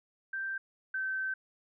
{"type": "tone pair in turn", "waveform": "sine", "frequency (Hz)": [1568, 1542.8], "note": ["G6", "G6"], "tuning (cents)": [0, -28], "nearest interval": "unison", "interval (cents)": 28, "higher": "first", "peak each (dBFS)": [-33, -31], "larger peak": "second", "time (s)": [[0.33, 0.58], [0.94, 1.34]], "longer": "second", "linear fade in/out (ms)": 5, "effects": []}